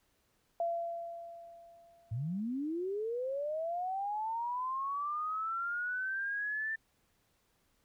sine tone with exponential decay, 680 Hz, F5, 46 cents flat, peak -29 dBFS, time 0.6-2.4 s, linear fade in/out 2 ms, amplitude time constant 390 ms
sine linear sweep, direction up, 102.3 to 1788 Hz, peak -33 dBFS, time 2.11-6.76 s, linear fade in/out 10 ms
effects pink hiss -74 dBFS RMS until 7.84 s

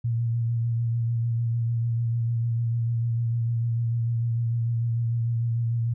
sine tone with vibrato, 116.54 Hz, A#2, in tune, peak -22 dBFS, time 0.04-5.94 s, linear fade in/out 10 ms, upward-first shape sine, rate 6.7 Hz, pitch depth 26 cents each way, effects none

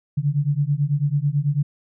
sine beating tone pair, 140 / 149.1 Hz, C#3 / D3, +18 / +27 cents, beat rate 9.1 Hz, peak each -21 dBFS, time 0.17-1.63 s, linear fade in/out 10 ms, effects none

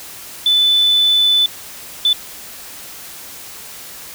sine tone bursts at uneven times, 3501 Hz, A7, 9 cents flat, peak -9 dBFS, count 2, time 0.46-1.46 / 2.05-2.13 s, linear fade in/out 2 ms, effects tanh soft clip ceiling -5 dBFS + white hiss -34 dBFS RMS until 4.14 s

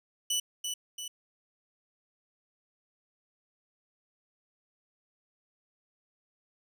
20% pulse tone with echo, 2970 Hz, F#7, 6 cents sharp, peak -22 dBFS, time 0.3-0.4 s, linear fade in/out 5 ms, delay 340 ms, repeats 2, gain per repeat -5 dB, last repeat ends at 1.08 s, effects none

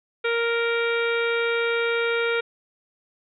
harmonic tone, 466.2 Hz, A#4, in tune, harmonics 1 / 2 / 3 / 4 / 5 / 6 / 7 / 8, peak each -23 / -37 / -27 / -34 / -29 / -39 / -38 / -37 dBFS, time 0.24-2.41 s, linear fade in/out 10 ms, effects none

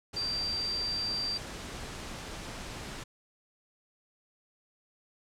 sine tone in noise, 4699 Hz, D8, in tune, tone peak -30 dBFS, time 0.16-1.38 s, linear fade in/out 10 ms, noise pink, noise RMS -41 dBFS, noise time 0.13-3.04 s, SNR +8 dB, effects low-pass 8000 Hz 12 dB/octave

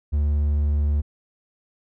triangle tone, 73.42 Hz, D2, in tune, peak -16 dBFS, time 0.12-1.02 s, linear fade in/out 20 ms, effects none

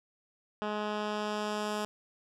10% pulse tone with low-pass filter sweep, 210.5 Hz, G#3, 24 cents sharp, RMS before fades -34 dBFS, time 0.62-1.85 s, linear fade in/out 0 ms, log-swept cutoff 2700 to 10000 Hz, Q 0.78, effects none

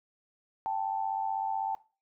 sine tone pair together, 784 / 880 Hz, G5 / A5, 0 / 0 cents, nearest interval major second, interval 200 cents, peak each -32 / -32 dBFS, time 0.66-1.75 s, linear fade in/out 0 ms, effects noise-tail reverb RT60 0.3 s tail -17 dB re dry

